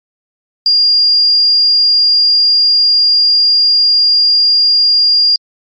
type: tone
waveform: sine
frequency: 4813 Hz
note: D8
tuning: 42 cents sharp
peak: -6 dBFS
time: 0.66-5.36 s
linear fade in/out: 2 ms
effects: MP3 64 kbps